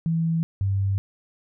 sine tone pair in turn, 164.3 / 97.92 Hz, E3 / G2, -5 / -1 cents, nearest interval major sixth, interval 896 cents, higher first, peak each -20 dBFS, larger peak neither, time 0.06-0.43 / 0.61-0.98 s, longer neither, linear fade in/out 0 ms, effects none

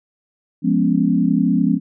sine chord, C# dominant seventh, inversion first, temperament equal, 174.61 / 207.7 / 246.9 / 277.2 Hz, E#3 / G#3 / B3 / C#4, 0 / 0 / 0 / 0 cents, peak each -19 dBFS, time 0.62-1.8 s, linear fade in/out 50 ms, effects none

